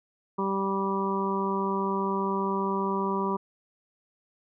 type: harmonic tone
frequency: 195 Hz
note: G3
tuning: 9 cents flat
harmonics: 1 / 2 / 3 / 4 / 5 / 6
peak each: -30 / -30 / -41 / -42 / -30 / -34 dBFS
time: 0.38-3.37 s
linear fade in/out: 10 ms
effects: none